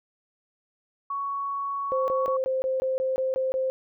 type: tone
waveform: sine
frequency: 1116 Hz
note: C#6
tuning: 11 cents sharp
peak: -27 dBFS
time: 1.1-2.37 s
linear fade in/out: 5 ms
type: tone bursts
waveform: sine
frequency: 523.3 Hz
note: C5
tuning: in tune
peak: -23 dBFS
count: 10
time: 1.92-3.7 s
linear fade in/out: 0 ms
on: 160 ms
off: 20 ms
effects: none